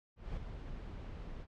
brown noise with ADSR envelope, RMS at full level -39 dBFS, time 0.16-1.47 s, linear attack 210 ms, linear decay 5 ms, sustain -6 dB, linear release 56 ms, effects low-pass 4000 Hz 12 dB/octave

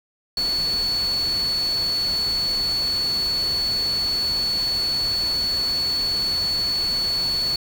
sine tone in noise, 4424 Hz, C#8, 4 cents flat, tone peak -20 dBFS, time 0.37-7.56 s, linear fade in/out 2 ms, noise pink, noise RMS -34 dBFS, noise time 0.37-7.56 s, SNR +11 dB, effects none

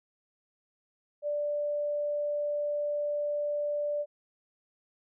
sine tone, 587.3 Hz, D5, in tune, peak -28 dBFS, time 1.22-4.06 s, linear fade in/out 50 ms, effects none

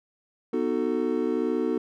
triangle chord, B dominant seventh, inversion none, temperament just, 246.9 / 308.7 / 370.4 / 444.5 Hz, B3 / D#4 / F#4 / A4, 0 / -14 / +2 / +18 cents, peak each -27 dBFS, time 0.53-1.78 s, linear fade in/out 5 ms, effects none

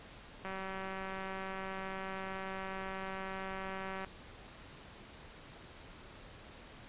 click train, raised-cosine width 0.5 ms, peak -27 dBFS, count 688, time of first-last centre 0.45-4.047 s, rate 191 Hz, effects pink hiss -53 dBFS RMS until 6.88 s + resampled to 8000 Hz

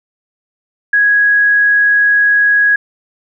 sine tone, 1661.2 Hz, G#6, in tune, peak -7 dBFS, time 0.93-2.76 s, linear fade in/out 5 ms, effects none

